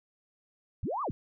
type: linear two-way sweep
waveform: sine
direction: up then down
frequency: 45 to 1244.5 to 45 Hz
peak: -30 dBFS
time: 0.83-1.11 s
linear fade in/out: 0 ms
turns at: 1.02 s
effects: none